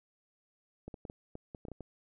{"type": "clicks", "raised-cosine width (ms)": 2, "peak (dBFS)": -30, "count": 10, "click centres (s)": [0.88, 0.942, 1.052, 1.099, 1.354, 1.548, 1.652, 1.684, 1.717, 1.807], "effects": []}